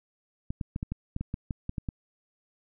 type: clicks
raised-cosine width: 5 ms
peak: -19 dBFS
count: 12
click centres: 0.505 / 0.612 / 0.761 / 0.829 / 0.92 / 1.164 / 1.21 / 1.341 / 1.508 / 1.694 / 1.782 / 1.888 s
effects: none